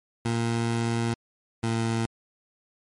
20% pulse tone pair in turn, 116.2 / 114.14 Hz, A#2 / A#2, -5 / -36 cents, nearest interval unison, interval 31 cents, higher first, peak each -19 dBFS, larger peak neither, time 0.25-1.14 / 1.63-2.06 s, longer first, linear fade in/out 5 ms, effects MP3 48 kbps

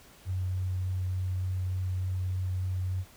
sine tone with vibrato, 92.5 Hz, F#2, in tune, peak -28 dBFS, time 0.25-3.05 s, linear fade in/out 50 ms, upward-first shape sine, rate 3.4 Hz, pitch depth 8 cents each way, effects pink hiss -55 dBFS RMS until 3.16 s

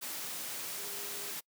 sine tone in noise, 404.6 Hz, G#4, 45 cents flat, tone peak -51 dBFS, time 0.77-1.33 s, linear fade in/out 20 ms, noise white, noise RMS -40 dBFS, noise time 0.01-1.41 s, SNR -14 dB, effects noise-tail reverb RT60 0.1 s tail -26 dB re dry + high-pass 150 Hz 12 dB/octave

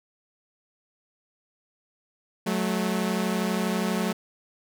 sawtooth tone pair together, 185 / 217.3 Hz, F#3 / A3, 0 / -21 cents, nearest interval minor third, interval 279 cents, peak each -23 dBFS, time 2.46-4.13 s, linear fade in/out 10 ms, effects none

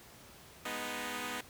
5% pulse chord, G# minor, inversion none, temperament equal, 207.7 / 246.9 / 311.1 Hz, G#3 / B3 / D#4, 0 / 0 / 0 cents, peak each -33 / -28 / -31 dBFS, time 0.65-1.41 s, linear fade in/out 5 ms, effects pink hiss -55 dBFS RMS until 1.49 s + high-pass 60 Hz 12 dB/octave

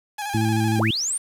sawtooth tone with vibrato, 822 Hz, G#5, 18 cents flat, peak -23 dBFS, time 0.18-0.8 s, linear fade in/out 10 ms, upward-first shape square, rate 13 Hz, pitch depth 43 cents each way
harmonic tone, 110 Hz, A2, in tune, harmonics 1 / 2 / 3, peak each -21 / -24 / -25 dBFS, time 0.34-0.91 s, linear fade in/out 5 ms
sine linear sweep, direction up, 77.4 to 9397 Hz, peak -22 dBFS, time 0.78-1.18 s, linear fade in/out 10 ms
effects resampled to 32000 Hz + 7-bit

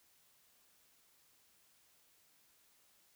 silence, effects white hiss -70 dBFS RMS until 3.15 s

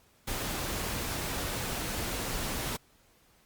pink noise, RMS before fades -34 dBFS, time 0.27-2.77 s, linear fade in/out 10 ms, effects pink hiss -64 dBFS RMS until 3.45 s + Opus 48 kbps

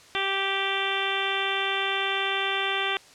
harmonic tone, 390.7 Hz, G4, 6 cents flat, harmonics 1 / 2 / 3 / 4 / 5 / 6 / 7 / 8 / 9, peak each -33 / -33 / -33 / -33 / -33 / -33 / -33 / -33 / -33 dBFS, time 0.15-2.97 s, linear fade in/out 0 ms, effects white hiss -51 dBFS RMS until 3.14 s + low-pass 7000 Hz 12 dB/octave

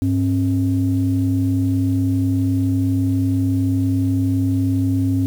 sine tone pair together, 101 / 269.1 Hz, G#2 / C4, -48 / +49 cents, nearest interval octave + perfect fourth, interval 1697 cents, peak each -17 dBFS, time 0.02-5.26 s, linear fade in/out 0 ms, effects tanh soft clip ceiling -9 dBFS + 7-bit

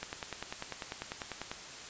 click train, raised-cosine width 0.3 ms, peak -21 dBFS, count 16, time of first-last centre 0.03-1.515 s, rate 10.1 Hz, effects white hiss -46 dBFS RMS until 1.89 s + resampled to 16000 Hz

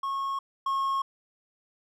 triangle tone pair in turn, 1093 / 1086.9 Hz, C#6 / C#6, -25 / -34 cents, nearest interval unison, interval 9 cents, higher first, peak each -26 / -23 dBFS, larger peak second, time 0.03-0.39 / 0.66-1.02 s, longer neither, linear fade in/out 5 ms, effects none

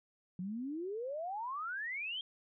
sine exponential sweep, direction up, 174.6 to 3252 Hz, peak -37 dBFS, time 0.39-2.21 s, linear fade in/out 2 ms, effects none

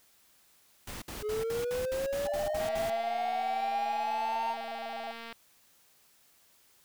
pink noise bursts, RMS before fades -41 dBFS, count 10, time 0.87-2.901 s, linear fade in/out 5 ms, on 150 ms, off 59 ms
triangle linear sweep, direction up, 415.3 to 924 Hz, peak -28 dBFS, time 1.21-4.56 s, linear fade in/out 50 ms
sine tone with vibrato, 735 Hz, F#5, 12 cents flat, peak -37 dBFS, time 2.25-5.12 s, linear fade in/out 10 ms, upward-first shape square, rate 14 Hz, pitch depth 150 cents each way
click train, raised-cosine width 0.3 ms, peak -28 dBFS, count 628, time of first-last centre 2.6-5.326 s, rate 230 Hz
effects white hiss -64 dBFS RMS until 6.84 s

